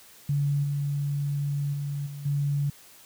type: tone with level steps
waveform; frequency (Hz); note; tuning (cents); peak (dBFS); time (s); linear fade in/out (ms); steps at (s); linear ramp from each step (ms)
sine; 142.9; D3; -47; -22 / -25 / -28 / -35 / -23; 0.29-2.7; 5; 0.63 / 1.73 / 2.06 / 2.25; 10
effects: white hiss -52 dBFS RMS until 3.05 s